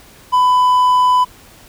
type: tone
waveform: triangle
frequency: 1000 Hz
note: B5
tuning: 21 cents sharp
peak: -7 dBFS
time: 0.32-1.25 s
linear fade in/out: 20 ms
effects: pink hiss -43 dBFS RMS until 1.68 s